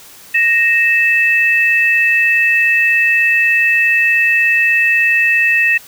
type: tone pair together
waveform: sine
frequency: 1864.7 / 2628 Hz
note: A#6 / E7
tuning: 0 / -6 cents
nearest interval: tritone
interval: 594 cents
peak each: -12 dBFS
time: 0.34-5.78 s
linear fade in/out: 10 ms
effects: white hiss -39 dBFS RMS until 5.87 s